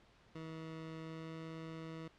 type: tone with pitch glide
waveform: 20% pulse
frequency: 160.6 to 161.62 Hz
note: E3 to E3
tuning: -45 to -34 cents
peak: -40 dBFS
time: 0.35-2.08 s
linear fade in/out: 5 ms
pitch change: +11 cents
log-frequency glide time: 1.01-1.34 s
effects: pink hiss -66 dBFS RMS until 2.18 s + low-pass 4000 Hz 12 dB/octave

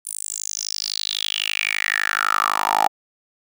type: tone with high-pass filter sweep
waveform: 10% pulse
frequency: 51.91 Hz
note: G#1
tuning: in tune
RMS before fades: -23 dBFS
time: 0.05-2.88 s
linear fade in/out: 10 ms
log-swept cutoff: 9600 to 800 Hz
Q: 6.4
effects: none

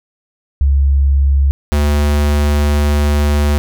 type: tone pair in turn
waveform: sine / square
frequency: 69.2 / 73.31 Hz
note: C#2 / D2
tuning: -2 / -3 cents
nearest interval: minor second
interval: 99 cents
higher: second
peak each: -8 / -11 dBFS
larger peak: first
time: 0.61-1.51 / 1.72-3.58 s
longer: second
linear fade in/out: 0 ms
effects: none

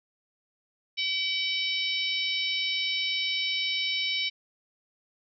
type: harmonic tone with a mistuned harmonic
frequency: 764 Hz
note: G5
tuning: 45 cents flat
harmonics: 3 / 4 / 5 / 6 / 7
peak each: -31 / -31 / -32 / -38 / -35 dBFS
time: 0.97-4.3 s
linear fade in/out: 20 ms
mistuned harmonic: 4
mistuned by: -17 cents
effects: none

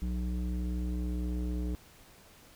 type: tone with low-pass filter sweep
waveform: square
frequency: 60.9 Hz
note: B1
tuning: 24 cents flat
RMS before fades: -33 dBFS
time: 0.02-1.75 s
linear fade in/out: 0 ms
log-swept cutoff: 230 to 350 Hz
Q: 1.9
effects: pink hiss -57 dBFS RMS until 2.55 s

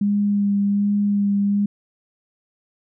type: tone with vibrato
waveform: sine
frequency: 202.7 Hz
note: G#3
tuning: 42 cents flat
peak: -16 dBFS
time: 0.01-1.66 s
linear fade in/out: 5 ms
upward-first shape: sine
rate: 1.3 Hz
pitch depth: 15 cents each way
effects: none

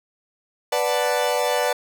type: chord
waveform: 40% pulse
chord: B minor seventh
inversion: none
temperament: equal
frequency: 493.9 / 587.3 / 740 / 880 Hz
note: B4 / D5 / F#5 / A5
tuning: 0 / 0 / 0 / 0 cents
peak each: -23 / -23 / -26 / -26 dBFS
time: 0.72-1.73 s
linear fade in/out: 5 ms
effects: none

